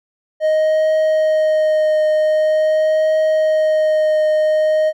triangle tone with vibrato, 622 Hz, D#5, 1 cent flat, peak -10 dBFS, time 0.4-4.93 s, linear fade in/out 50 ms, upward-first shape triangle, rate 0.45 Hz, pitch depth 15 cents each way, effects none

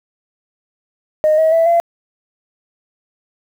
sine tone with pitch steps, 617 / 637.7 / 659 / 681.1 Hz, D#5 / D#5 / E5 / F5, -15 / +42 / -1 / -44 cents, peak -8 dBFS, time 1.24-1.8 s, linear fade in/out 0 ms, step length 140 ms, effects tanh soft clip ceiling -6 dBFS + 7-bit

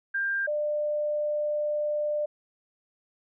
sine tone pair in turn, 1593 / 596.7 Hz, G6 / D5, +27 / +27 cents, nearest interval octave + perfect fourth, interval 1700 cents, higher first, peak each -25 dBFS, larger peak neither, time 0.14-0.47 / 0.47-2.26 s, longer second, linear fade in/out 10 ms, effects none

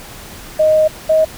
sine tone pair in turn, 622.3 / 631.7 Hz, D#5 / D#5, 0 / +26 cents, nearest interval unison, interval 26 cents, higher second, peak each -8 dBFS, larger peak neither, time 0.59-0.88 / 1.09-1.25 s, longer first, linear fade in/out 10 ms, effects pink hiss -34 dBFS RMS until 1.37 s

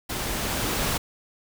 pink noise with level ramp, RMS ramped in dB -30 to -25 dBFS, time 0.09-0.98 s, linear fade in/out 10 ms, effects none

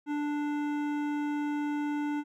sine tone with hard clipping, 294 Hz, D4, 2 cents sharp, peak -31 dBFS, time 0.06-2.24 s, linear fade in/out 50 ms, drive 14 dB, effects none

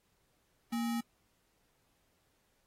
sine tone with sample-and-hold, 233.1 Hz, A#3, in tune, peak -31 dBFS, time 0.72-1.01 s, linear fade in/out 10 ms, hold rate 1050 Hz, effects pink hiss -75 dBFS RMS until 2.66 s + AAC 48 kbps

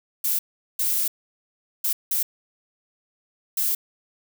violet noise bursts at uneven times, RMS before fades -23 dBFS, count 5, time 0.24-0.39 / 0.79-1.08 / 1.84-1.93 / 2.11-2.23 / 3.57-3.75 s, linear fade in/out 5 ms, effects none

